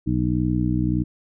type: harmonic tone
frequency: 61.5 Hz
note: B1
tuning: 7 cents flat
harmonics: 1 / 2 / 3 / 4 / 5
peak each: -27 / -24 / -25 / -28 / -24 dBFS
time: 0.06-1.04 s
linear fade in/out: 20 ms
effects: none